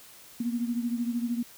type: beating tone pair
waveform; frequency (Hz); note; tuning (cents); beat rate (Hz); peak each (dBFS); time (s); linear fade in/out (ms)
sine; 235.2 / 248.2; A#3 / B3; +16 / +9; 13; -28 / -33; 0.4-1.43; 5
effects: white hiss -51 dBFS RMS until 1.57 s